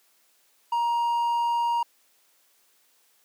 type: tone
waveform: triangle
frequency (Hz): 942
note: A#5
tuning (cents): +18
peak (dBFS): -20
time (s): 0.72-1.83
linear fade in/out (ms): 5
effects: white hiss -64 dBFS RMS until 3.24 s + high-pass 300 Hz 12 dB/octave